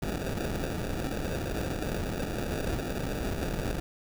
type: noise with sample-and-hold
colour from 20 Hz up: pink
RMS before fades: -32 dBFS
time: 0.02-3.8 s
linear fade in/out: 5 ms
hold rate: 1050 Hz
effects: none